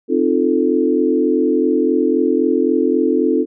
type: chord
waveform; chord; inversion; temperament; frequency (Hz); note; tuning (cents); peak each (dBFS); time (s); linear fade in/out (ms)
sine; F dominant seventh; second; equal with one note detuned; 261.6 / 305.6 / 349.2 / 440; C4 / Eb4 / F4 / A4; 0 / -31 / 0 / 0; -18; 0.08-3.46; 50
effects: none